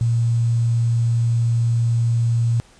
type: tone with quantisation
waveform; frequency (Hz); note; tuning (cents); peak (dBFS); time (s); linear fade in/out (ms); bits
sine; 116.54; A#2; 0; -15; 0.01-2.6; 0; 7
effects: pink hiss -51 dBFS RMS until 2.79 s + resampled to 22050 Hz